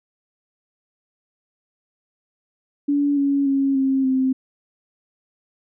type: tone with pitch steps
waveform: sine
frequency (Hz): 286.4 / 280 / 273.8 / 267.7 / 261.7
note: D4 / C#4 / C#4 / C4 / C4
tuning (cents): -43 / +18 / -21 / +40 / 0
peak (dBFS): -16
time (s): 2.88-4.33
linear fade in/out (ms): 10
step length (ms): 290
effects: none